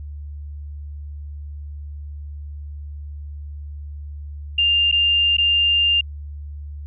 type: tone with dropouts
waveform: sine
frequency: 2800 Hz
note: F7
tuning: 4 cents sharp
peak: -14 dBFS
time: 4.58-6.01 s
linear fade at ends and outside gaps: 5 ms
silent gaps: 4.915-4.924 / 5.369-5.382 s
effects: added 73 Hz sine -30 dBFS peak until 6.86 s